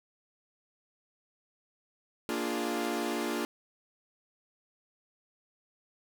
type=chord; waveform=sawtooth; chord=Bb dominant seventh; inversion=none; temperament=equal; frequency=233.1 / 293.7 / 349.2 / 415.3 Hz; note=Bb3 / D4 / F4 / Ab4; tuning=0 / 0 / 0 / 0 cents; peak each=-32 / -32 / -31 / -35 dBFS; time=2.29-3.45 s; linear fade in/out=0 ms; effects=none